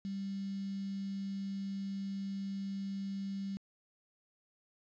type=tone with quantisation; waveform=sine; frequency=196 Hz; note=G3; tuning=in tune; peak=-36 dBFS; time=0.05-3.57 s; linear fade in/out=0 ms; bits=9; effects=resampled to 16000 Hz